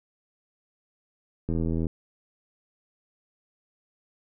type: click train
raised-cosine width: 3 ms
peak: -16 dBFS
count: 32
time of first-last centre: 1.49-1.868 s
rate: 82 Hz
effects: none